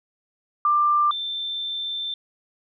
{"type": "tone pair in turn", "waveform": "sine", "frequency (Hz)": [1187, 3557], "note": ["D6", "A7"], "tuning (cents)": [18, 18], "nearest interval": "octave + perfect fifth", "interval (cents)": 1900, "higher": "second", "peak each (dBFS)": [-16, -26], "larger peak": "first", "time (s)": [[0.65, 1.11], [1.11, 2.14]], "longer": "second", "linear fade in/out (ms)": 2, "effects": []}